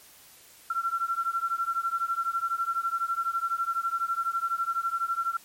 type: beating tone pair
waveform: sine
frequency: 1353 / 1365 Hz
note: E6 / F6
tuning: +45 / -40 cents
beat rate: 12 Hz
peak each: -29 dBFS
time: 0.7-5.37 s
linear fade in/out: 5 ms
effects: white hiss -53 dBFS RMS until 5.44 s + MP3 64 kbps